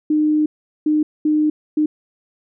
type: tone bursts at uneven times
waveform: sine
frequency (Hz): 304.6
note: D#4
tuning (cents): -37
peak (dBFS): -13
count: 4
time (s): 0.1-0.46 / 0.86-1.03 / 1.25-1.5 / 1.77-1.86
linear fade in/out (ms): 5
effects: none